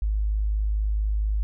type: tone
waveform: sine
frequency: 52.2 Hz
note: G#1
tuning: 10 cents sharp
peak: -21 dBFS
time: 0.02-1.43 s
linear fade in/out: 0 ms
effects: none